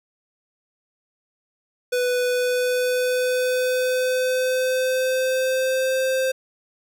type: tone with pitch glide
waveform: square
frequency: 495.6 to 523.3 Hz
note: B4 to C5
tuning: +6 to 0 cents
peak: -20 dBFS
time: 1.92-6.32 s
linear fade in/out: 10 ms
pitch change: +94 cents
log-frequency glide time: 2.27-6.01 s
effects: none